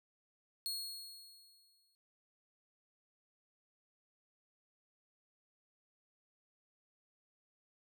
sawtooth tone with exponential decay, 4320 Hz, C#8, 45 cents flat, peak -33 dBFS, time 0.66-1.95 s, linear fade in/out 0 ms, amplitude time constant 280 ms, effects none

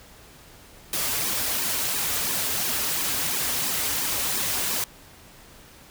white noise with flanger, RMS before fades -26 dBFS, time 0.93-4.84 s, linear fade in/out 2 ms, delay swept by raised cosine 1.4 to 6.1 ms, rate 2.9 Hz, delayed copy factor -0.8, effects pink hiss -49 dBFS RMS until 5.9 s

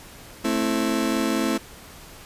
35% pulse chord, A minor, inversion none, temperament just, 220 / 264 / 330 Hz, A3 / C4 / E4, 0 / +16 / +2 cents, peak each -24 dBFS, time 0.44-1.58 s, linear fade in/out 10 ms, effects pink hiss -44 dBFS RMS until 2.25 s + resampled to 32000 Hz

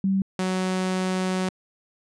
sine / sawtooth tone pair in turn, 193 / 185.92 Hz, G3 / F#3, -27 / +9 cents, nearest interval minor second, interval 64 cents, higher first, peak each -19 / -19 dBFS, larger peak neither, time 0.04-0.22 / 0.39-1.49 s, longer second, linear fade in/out 2 ms, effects resampled to 22050 Hz

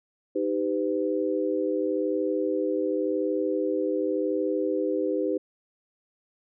sine chord, Eb augmented, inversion none, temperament equal with one note detuned, 311.1 / 392 / 504.8 Hz, Eb4 / G4 / B4, 0 / 0 / +38 cents, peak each -28 dBFS, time 0.35-5.38 s, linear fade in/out 10 ms, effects none

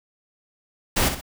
pink noise with echo, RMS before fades -20 dBFS, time 0.96-1.09 s, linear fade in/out 10 ms, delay 61 ms, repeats 2, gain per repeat -8 dB, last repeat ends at 1.212 s, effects none

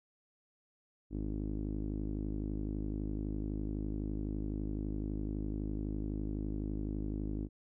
sawtooth tone with low-pass filter, 51.91 Hz, G#1, in tune, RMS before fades -37 dBFS, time 1.1-7.49 s, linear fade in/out 50 ms, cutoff 300 Hz, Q 3.8, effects none

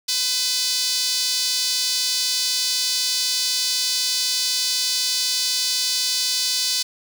sawtooth tone with high-pass filter, 504 Hz, B4, 35 cents sharp, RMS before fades -22 dBFS, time 0.08-6.83 s, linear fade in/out 10 ms, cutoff 4500 Hz, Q 2.8, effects none

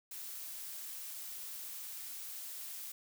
blue noise, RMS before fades -45 dBFS, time 0.11-2.92 s, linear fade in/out 5 ms, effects none

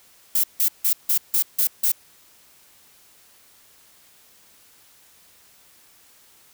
violet noise bursts, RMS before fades -19 dBFS, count 7, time 0.35-1.919 s, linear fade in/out 5 ms, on 87 ms, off 160 ms, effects white hiss -54 dBFS RMS until 6.53 s

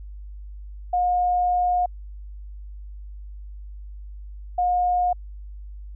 sine tone pair in turn, 717 / 717 Hz, F5 / F5, +45 / +45 cents, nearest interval unison, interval 0 cents, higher neither, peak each -18 dBFS, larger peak neither, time 0.93-1.86 / 4.58-5.13 s, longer first, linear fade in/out 5 ms, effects added 50 Hz sine -35 dBFS peak until 5.95 s

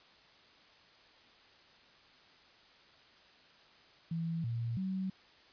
sine tone with pitch steps, 165.5 / 116.6 / 189.2 Hz, E3 / A#2 / F#3, +7 / +1 / +39 cents, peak -33 dBFS, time 4.11-5.1 s, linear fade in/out 5 ms, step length 330 ms, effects white hiss -61 dBFS RMS until 5.52 s + resampled to 11025 Hz

